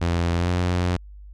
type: tone with pitch glide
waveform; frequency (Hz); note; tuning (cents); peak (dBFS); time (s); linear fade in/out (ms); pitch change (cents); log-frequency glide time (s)
sawtooth; 85.5 to 89.13; F2 to F2; -36 to +36; -16; 0.01-0.97; 10; +72; 0.36-0.5
effects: added 50 Hz sine -39 dBFS peak until 1.33 s + low-pass 6000 Hz 12 dB/octave